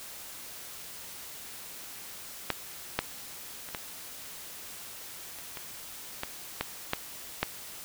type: clicks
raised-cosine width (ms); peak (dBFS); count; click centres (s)
0.3; -10 / -9 / -27 / -17 / -29 / -22 / -15 / -12 / -10 / -9; 10; 2.503 / 2.99 / 3.688 / 3.748 / 5.387 / 5.572 / 6.234 / 6.61 / 6.934 / 7.43
effects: white hiss -44 dBFS RMS until 7.84 s